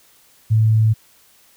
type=tone; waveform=sine; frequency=110 Hz; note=A2; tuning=in tune; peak=-11 dBFS; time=0.5-0.94 s; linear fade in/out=20 ms; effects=white hiss -53 dBFS RMS until 1.56 s